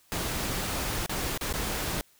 pink noise with dropouts, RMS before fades -31 dBFS, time 0.12-2.01 s, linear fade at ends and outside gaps 0 ms, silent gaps 1.062-1.095 / 1.376-1.411 / 1.527-1.538 s, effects white hiss -62 dBFS RMS until 2.19 s

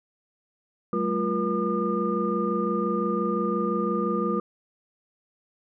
sine tone cluster, 191.3 / 217.1 / 349.9 / 477.5 / 1208 Hz, G3 / A3 / F4 / A#4 / D6, -42 / -23 / +3 / +42 / +48 cents, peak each -29 dBFS, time 0.93-4.4 s, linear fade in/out 2 ms, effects tanh soft clip ceiling -11 dBFS

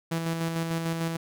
sawtooth tone with tremolo, 165 Hz, E3, 2 cents sharp, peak -22 dBFS, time 0.11-1.17 s, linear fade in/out 10 ms, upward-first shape square, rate 6.7 Hz, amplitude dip 35%, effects none

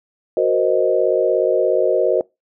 sine chord, C half-diminished seventh, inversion second, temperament equal, 370 / 466.2 / 523.3 / 622.3 Hz, Gb4 / Bb4 / C5 / Eb5, 0 / 0 / 0 / 0 cents, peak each -19 dBFS, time 0.37-2.21 s, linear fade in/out 2 ms, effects noise-tail reverb RT60 0.2 s tail -23 dB re dry

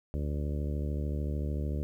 harmonic tone, 73.42 Hz, D2, in tune, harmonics 1 / 2 / 3 / 4 / 5 / 6 / 7 / 8, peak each -31 / -37 / -41 / -43 / -45 / -47 / -48 / -49 dBFS, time 0.14-1.83 s, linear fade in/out 0 ms, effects 11-bit

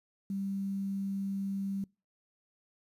sine tone with quantisation, 196 Hz, G3, in tune, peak -32 dBFS, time 0.3-1.84 s, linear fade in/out 2 ms, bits 10, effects noise-tail reverb RT60 0.3 s tail -26 dB re dry + resampled to 32000 Hz

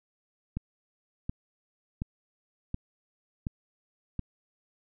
click train, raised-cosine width 5 ms, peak -19 dBFS, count 6, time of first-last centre 0.57-4.193 s, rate 1.38 Hz, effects none

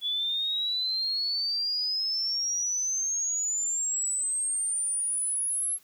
sine exponential sweep, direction up, 3405 to 11175 Hz, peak -26 dBFS, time 0.01-5.79 s, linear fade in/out 50 ms, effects white hiss -60 dBFS RMS until 5.83 s

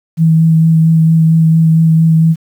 sine tone with vibrato, 161.7 Hz, E3, 33 cents flat, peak -5 dBFS, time 0.17-2.36 s, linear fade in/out 50 ms, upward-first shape sine, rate 4.4 Hz, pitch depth 14 cents each way, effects 7-bit

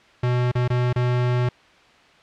square tone with dropouts, 123.47 Hz, B2, in tune, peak -19 dBFS, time 0.23-1.49 s, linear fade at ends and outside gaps 5 ms, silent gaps 0.516-0.552 / 0.679-0.701 / 0.929-0.959 s, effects white hiss -52 dBFS RMS until 2.22 s + low-pass 3000 Hz 12 dB/octave

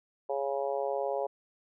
harmonic tone, 138.59 Hz, C#3, in tune, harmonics 3 / 4 / 5 / 6 / 7, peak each -35 / -32 / -36 / -38 / -43 dBFS, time 0.29-1.27 s, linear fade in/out 10 ms, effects none

